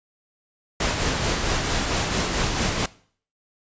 pink noise with tremolo, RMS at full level -22 dBFS, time 0.8-2.86 s, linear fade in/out 5 ms, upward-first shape sine, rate 4.5 Hz, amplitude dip 35%, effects noise-tail reverb RT60 0.5 s tail -20 dB re dry + resampled to 16000 Hz

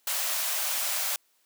white high-pass noise, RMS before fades -29 dBFS, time 0.07-1.16 s, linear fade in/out 2 ms, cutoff 540 Hz, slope 96 dB/octave, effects white hiss -68 dBFS RMS until 1.45 s + high-pass 300 Hz 12 dB/octave

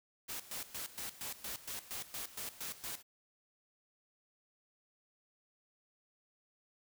white noise with tremolo, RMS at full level -42 dBFS, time 0.28-3.03 s, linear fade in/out 20 ms, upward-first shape square, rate 4.3 Hz, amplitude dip 80%, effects none

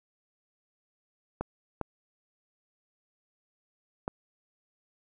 clicks, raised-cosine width 1 ms, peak -17 dBFS, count 3, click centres 1.41 / 1.813 / 4.079 s, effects none

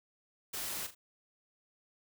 white noise with echo, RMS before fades -39 dBFS, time 0.53-0.87 s, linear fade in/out 10 ms, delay 40 ms, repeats 2, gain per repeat -10 dB, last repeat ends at 0.95 s, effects none

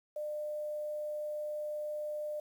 sine tone with quantisation, 601 Hz, D5, 40 cents sharp, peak -35 dBFS, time 0.16-2.4 s, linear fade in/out 5 ms, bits 10, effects none

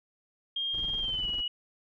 sine tone with pitch glide, 3220 to 2919 Hz, G7 to F#7, +46 to -24 cents, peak -29 dBFS, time 0.56-1.48 s, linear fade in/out 5 ms, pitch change -170 cents, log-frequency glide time 0.99-1.28 s
brown noise with tremolo, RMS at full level -38 dBFS, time 0.73-1.42 s, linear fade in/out 20 ms, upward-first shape sine, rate 20 Hz, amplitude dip 75%
effects resampled to 16000 Hz

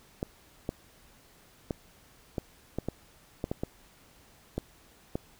clicks, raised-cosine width 2 ms, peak -17 dBFS, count 11, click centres 0.229 / 0.691 / 1.708 / 2.382 / 2.786 / 2.886 / 3.441 / 3.515 / 3.635 / 4.58 / 5.155 s, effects pink hiss -59 dBFS RMS until 5.39 s

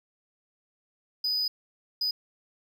triangle tone bursts at uneven times, 4978 Hz, D#8, in tune, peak -24 dBFS, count 2, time 1.24-1.48 / 2.01-2.11 s, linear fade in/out 5 ms, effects none

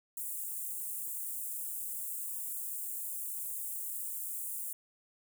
white high-pass noise, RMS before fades -39 dBFS, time 0.17-4.73 s, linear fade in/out 2 ms, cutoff 7800 Hz, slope 48 dB/octave, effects none

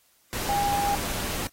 sine tone in noise, 809 Hz, G#5, 46 cents flat, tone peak -23 dBFS, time 0.49-0.95 s, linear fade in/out 0 ms, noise pink, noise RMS -31 dBFS, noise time 0.33-1.47 s, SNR +5 dB, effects white hiss -63 dBFS RMS until 1.52 s + AAC 48 kbps

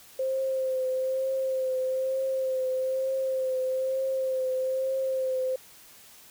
sine tone with vibrato, 523.3 Hz, C5, in tune, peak -25 dBFS, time 0.19-5.56 s, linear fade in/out 5 ms, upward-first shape triangle, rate 1.1 Hz, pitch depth 28 cents each way, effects white hiss -52 dBFS RMS until 6.3 s

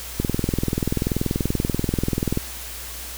click train, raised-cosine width 3 ms, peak -8 dBFS, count 46, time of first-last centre 0.2-2.374 s, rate 20.7 Hz, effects added 60 Hz sine -38 dBFS peak until 3.17 s + white hiss -35 dBFS RMS until 3.17 s

